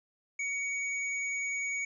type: tone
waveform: square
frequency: 2245 Hz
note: C#7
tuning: 21 cents sharp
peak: -32 dBFS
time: 0.39-1.85 s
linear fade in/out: 5 ms
effects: resampled to 22050 Hz + 12-bit